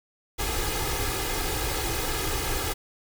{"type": "noise with comb filter", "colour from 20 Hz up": "pink", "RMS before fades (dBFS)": -28, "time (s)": [0.38, 2.74], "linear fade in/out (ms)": 20, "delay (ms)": 2.4, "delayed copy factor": 0.75, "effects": []}